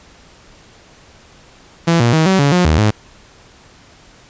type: tone with pitch steps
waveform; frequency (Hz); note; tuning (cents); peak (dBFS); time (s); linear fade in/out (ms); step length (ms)
sawtooth; 167.6 / 118.4 / 159.1 / 190.3 / 141.7 / 179.1 / 77.9 / 106.1; E3 / A#2 / D#3 / F#3 / C#3 / F3 / D#2 / G#2; +29 / +27 / +39 / +49 / +38 / +44 / +3 / +38; -6; 1.87-2.91; 10; 130
effects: pink hiss -45 dBFS RMS until 4.29 s + resampled to 16000 Hz